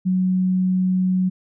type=tone; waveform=sine; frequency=185 Hz; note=F#3; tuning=in tune; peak=-16 dBFS; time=0.05-1.3 s; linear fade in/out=20 ms; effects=none